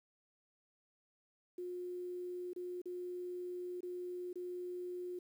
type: tone with dropouts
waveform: sine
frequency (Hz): 358.1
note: F4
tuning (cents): +43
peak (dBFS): -40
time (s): 1.58-5.19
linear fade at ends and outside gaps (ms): 5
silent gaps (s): 2.533-2.561 / 2.817-2.856 / 3.807-3.83 / 4.33-4.356
effects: 11-bit